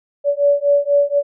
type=beating tone pair; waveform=sine; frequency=570 / 574.1 Hz; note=C#5 / D5; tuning=+48 / -39 cents; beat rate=4.1 Hz; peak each=-15 dBFS; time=0.24-1.23 s; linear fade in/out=50 ms; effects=none